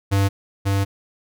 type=tone pair in turn; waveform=square; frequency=98.6 / 98.6 Hz; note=G2 / G2; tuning=+11 / +11 cents; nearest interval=unison; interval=0 cents; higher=neither; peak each=-16 / -18 dBFS; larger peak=first; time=0.11-0.29 / 0.65-0.85 s; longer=second; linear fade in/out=20 ms; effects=none